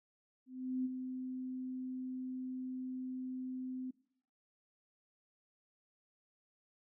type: tone with ADSR envelope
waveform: sine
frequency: 256.7 Hz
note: C4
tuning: 33 cents flat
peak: -32 dBFS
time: 0.46-3.91 s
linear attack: 390 ms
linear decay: 28 ms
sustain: -7 dB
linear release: 8 ms
effects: noise-tail reverb RT60 0.7 s tail -21 dB re dry